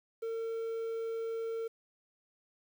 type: tone with quantisation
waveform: triangle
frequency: 453.9 Hz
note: A#4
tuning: 46 cents flat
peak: -32 dBFS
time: 0.22-1.68 s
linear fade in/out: 10 ms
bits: 10
effects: none